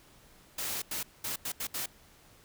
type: noise bursts at uneven times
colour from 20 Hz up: white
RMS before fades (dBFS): -35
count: 6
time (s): 0.58-0.82 / 0.91-1.03 / 1.24-1.36 / 1.45-1.52 / 1.6-1.67 / 1.74-1.86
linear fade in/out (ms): 5
effects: pink hiss -59 dBFS RMS until 2.44 s